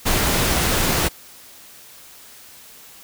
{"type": "noise", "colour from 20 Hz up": "pink", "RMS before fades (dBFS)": -19, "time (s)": [0.05, 1.09], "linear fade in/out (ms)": 20, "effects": ["white hiss -44 dBFS RMS until 3.03 s"]}